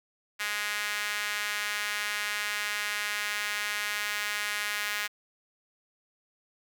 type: tone with high-pass filter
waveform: sawtooth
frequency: 207.7 Hz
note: G#3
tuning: in tune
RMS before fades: -32 dBFS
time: 0.39-5.08 s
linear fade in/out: 20 ms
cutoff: 1800 Hz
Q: 1.9
effects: none